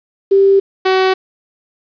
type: tone pair in turn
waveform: sine / sawtooth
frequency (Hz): 392 / 377.1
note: G4 / F#4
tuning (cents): 0 / +33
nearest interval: minor second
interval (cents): 67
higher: first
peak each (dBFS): -6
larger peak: neither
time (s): 0.31-0.6 / 0.85-1.14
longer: neither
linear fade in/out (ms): 10
effects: resampled to 11025 Hz + 7-bit